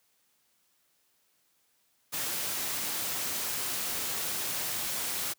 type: noise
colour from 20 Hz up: white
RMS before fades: -33 dBFS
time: 2.12-5.34 s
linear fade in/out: 20 ms
effects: white hiss -71 dBFS RMS until 5.38 s + high-pass 80 Hz 12 dB/octave